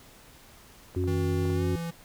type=clicks; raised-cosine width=1 ms; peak=-30 dBFS; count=4; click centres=0.949 / 1.04 / 1.454 / 1.502 s
type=harmonic tone; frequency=91 Hz; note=F#2; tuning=28 cents flat; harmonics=1 / 3 / 4; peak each=-27 / -33 / -30 dBFS; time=0.96-1.76 s; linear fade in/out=5 ms
type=tone with pitch glide; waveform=square; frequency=160 to 167.86 Hz; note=D#3 to E3; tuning=+49 to +32 cents; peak=-32 dBFS; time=1.07-1.91 s; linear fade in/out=10 ms; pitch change=+83 cents; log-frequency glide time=1.54-1.64 s
effects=pink hiss -53 dBFS RMS until 2.04 s